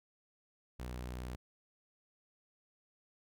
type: tone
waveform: sawtooth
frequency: 61.74 Hz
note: B1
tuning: in tune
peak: -37 dBFS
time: 0.79-1.36 s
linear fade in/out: 10 ms
effects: none